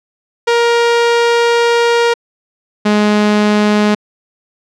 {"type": "tone pair in turn", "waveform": "sawtooth", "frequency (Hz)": [470.4, 209.5], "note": ["A#4", "G#3"], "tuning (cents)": [16, 15], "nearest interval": "octave + major second", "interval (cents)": 1401, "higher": "first", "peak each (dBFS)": -5, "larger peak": "neither", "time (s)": [[0.47, 2.14], [2.85, 3.95]], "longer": "first", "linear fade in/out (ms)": 10, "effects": ["low-pass 5000 Hz 12 dB/octave"]}